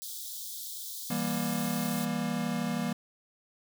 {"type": "high-pass noise", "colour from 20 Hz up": "white", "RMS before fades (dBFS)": -40, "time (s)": [0.02, 2.05], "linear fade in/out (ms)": 0, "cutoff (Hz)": 3300, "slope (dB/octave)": 96}
{"type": "chord", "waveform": "square", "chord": "E diminished", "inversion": "none", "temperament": "just", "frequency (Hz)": [164.81, 197.78, 237.3], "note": ["E3", "G3", "Bb3"], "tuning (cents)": [0, 16, 31], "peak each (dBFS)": [-36, -35, -33], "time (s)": [1.1, 2.93], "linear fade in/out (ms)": 5}
{"effects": []}